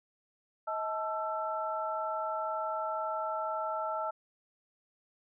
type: tone cluster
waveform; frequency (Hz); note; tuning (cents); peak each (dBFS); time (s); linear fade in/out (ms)
sine; 636 / 874 / 1334; D#5 / A5 / E6; +38 / -12 / +20; -36 / -36 / -36; 0.67-4.11; 10
effects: none